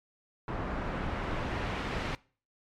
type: noise with low-pass filter sweep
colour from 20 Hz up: pink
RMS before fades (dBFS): -34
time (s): 0.48-2.15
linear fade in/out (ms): 0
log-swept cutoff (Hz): 1300 to 3100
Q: 0.83
effects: noise-tail reverb RT60 0.4 s tail -22 dB re dry + MP3 96 kbps